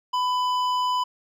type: tone with hard clipping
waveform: sine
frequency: 999 Hz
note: B5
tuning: 20 cents sharp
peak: -23 dBFS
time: 0.13-1.04 s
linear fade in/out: 10 ms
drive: 10 dB
effects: none